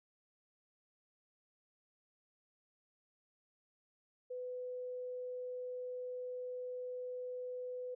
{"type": "tone", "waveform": "sine", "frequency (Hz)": 500, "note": "B4", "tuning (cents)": 21, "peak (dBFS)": -40, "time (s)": [4.3, 7.95], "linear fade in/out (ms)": 10, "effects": []}